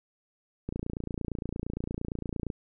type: click train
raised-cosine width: 3 ms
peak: -20 dBFS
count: 53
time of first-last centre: 0.69-2.502 s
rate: 28.7 Hz
effects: none